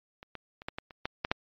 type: clicks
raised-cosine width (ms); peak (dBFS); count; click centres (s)
0.3; -29 / -23 / -29 / -17 / -19 / -30 / -14 / -12 / -9; 9; 0.229 / 0.353 / 0.619 / 0.685 / 0.785 / 0.908 / 1.055 / 1.249 / 1.315
effects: low-pass 4000 Hz 12 dB/octave + MP3 48 kbps